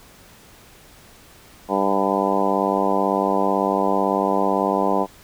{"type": "harmonic tone with a mistuned harmonic", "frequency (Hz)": 98, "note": "G2", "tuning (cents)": 0, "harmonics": [2, 3, 4, 5, 6, 7, 8, 9, 10], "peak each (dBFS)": [-26, -26, -26, -26, -26, -26, -26, -26, -26], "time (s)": [1.68, 5.07], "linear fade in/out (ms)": 50, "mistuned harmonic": 10, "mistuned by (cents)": 39, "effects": ["pink hiss -48 dBFS RMS until 5.23 s"]}